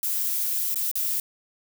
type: noise with dropouts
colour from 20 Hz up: violet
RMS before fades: -26 dBFS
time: 0.03-1.2 s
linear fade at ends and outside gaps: 1 ms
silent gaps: 0.744-0.758 / 0.914-0.955 s
effects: none